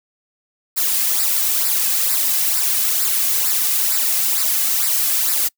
blue noise with flanger, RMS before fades -18 dBFS, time 0.76-5.49 s, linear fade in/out 20 ms, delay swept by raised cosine 0.31 to 2.21 ms, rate 2.2 Hz, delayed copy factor -0.7, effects noise-tail reverb RT60 0.1 s tail -25 dB re dry

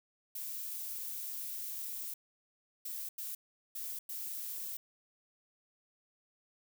violet noise bursts at uneven times, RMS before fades -41 dBFS, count 5, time 0.35-2.14 / 2.85-3.09 / 3.18-3.35 / 3.75-3.99 / 4.09-4.77 s, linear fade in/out 5 ms, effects none

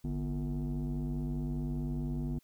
sine tone with frequency modulation, 150.1 Hz, D3, 38 cents sharp, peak -29 dBFS, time 0.04-2.39 s, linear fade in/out 10 ms, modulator 95.1 Hz, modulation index 1.3, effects tanh soft clip ceiling -31 dBFS + white hiss -70 dBFS RMS until 2.43 s

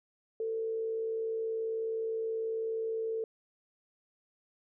sine tone with frequency modulation, 447.6 Hz, A4, 30 cents sharp, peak -31 dBFS, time 0.4-3.24 s, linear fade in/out 2 ms, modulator 61.3 Hz, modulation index 0.27, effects none

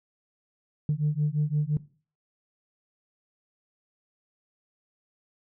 sine beating tone pair, 146.83 / 152.63 Hz, D3 / D#3, 0 / -33 cents, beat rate 5.8 Hz, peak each -25 dBFS, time 0.89-1.77 s, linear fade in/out 2 ms, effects noise-tail reverb RT60 0.4 s tail -19 dB re dry + tanh soft clip ceiling -18 dBFS

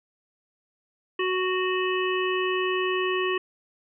harmonic tone, 370 Hz, F#4, in tune, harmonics 1 / 3 / 5 / 7 / 8, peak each -25 / -30 / -32 / -33 / -34 dBFS, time 1.19-3.38 s, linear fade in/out 5 ms, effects none

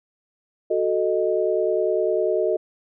sine chord, D# diminished, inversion first, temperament equal, 370 / 440 / 622.3 Hz, F#4 / A4 / D#5, 0 / 0 / 0 cents, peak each -23 dBFS, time 0.7-2.57 s, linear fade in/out 10 ms, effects none

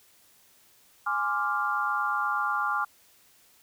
sine chord, D half-diminished seventh, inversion second, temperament equal, 830.6 / 1046.5 / 1174.7 / 1396.9 Hz, Ab5 / C6 / D6 / F6, 0 / 0 / 0 / 0 cents, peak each -32 / -34 / -29 / -29 dBFS, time 1.06-2.85 s, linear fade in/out 10 ms, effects white hiss -60 dBFS RMS until 3.62 s

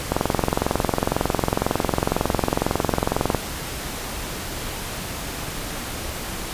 click train, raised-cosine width 1 ms, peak -4 dBFS, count 72, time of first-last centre 0.12-3.347 s, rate 22 Hz, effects pink hiss -30 dBFS RMS until 6.53 s + resampled to 32000 Hz

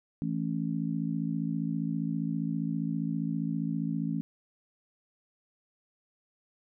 harmonic tone, 55 Hz, A1, in tune, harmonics 3 / 4 / 5, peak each -32 / -33 / -34 dBFS, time 0.22-4.21 s, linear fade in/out 0 ms, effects none

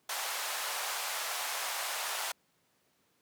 pink band-pass noise, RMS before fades -36 dBFS, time 0.09-2.32 s, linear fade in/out 5 ms, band 680 to 15000 Hz, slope 24 dB/octave, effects pink hiss -72 dBFS RMS until 3.21 s + high-pass 150 Hz 12 dB/octave

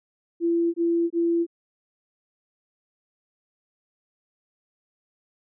sine tone bursts, 338.2 Hz, E4, 44 cents sharp, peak -19 dBFS, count 3, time 0.4-1.466 s, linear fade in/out 50 ms, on 340 ms, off 23 ms, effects none

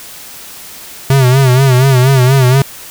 square tone with vibrato, 130.81 Hz, C3, in tune, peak -6 dBFS, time 1.1-2.62 s, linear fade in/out 2 ms, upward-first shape sine, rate 4.2 Hz, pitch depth 90 cents each way, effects white hiss -31 dBFS RMS until 2.9 s

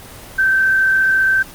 sine tone with frequency modulation, 1552 Hz, G6, 18 cents flat, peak -11 dBFS, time 0.38-1.43 s, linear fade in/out 10 ms, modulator 34.7 Hz, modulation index 0.54, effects pink hiss -36 dBFS RMS until 1.54 s + Opus 24 kbps

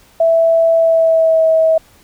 sine tone with pitch glide, 659.3 to 643.9 Hz, E5 to E5, 0 to -41 cents, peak -8 dBFS, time 0.2-1.78 s, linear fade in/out 5 ms, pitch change -41 cents, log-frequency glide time 0.75-1.45 s, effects pink hiss -48 dBFS RMS until 2.03 s

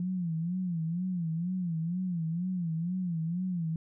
sine tone with vibrato, 172.9 Hz, F3, 17 cents flat, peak -29 dBFS, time 0-3.76 s, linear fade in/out 2 ms, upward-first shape sine, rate 2.1 Hz, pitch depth 130 cents each way, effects none

